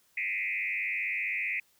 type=tone with frequency modulation; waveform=sine; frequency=2267 Hz; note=C#7; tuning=38 cents sharp; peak=-29 dBFS; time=0.17-1.6 s; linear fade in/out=5 ms; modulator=95.5 Hz; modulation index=3.1; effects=white hiss -67 dBFS RMS until 1.79 s